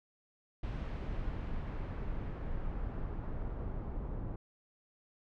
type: noise with low-pass filter sweep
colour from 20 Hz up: brown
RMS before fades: -38 dBFS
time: 0.63-4.36 s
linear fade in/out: 5 ms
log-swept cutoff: 3300 to 930 Hz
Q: 0.83
effects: none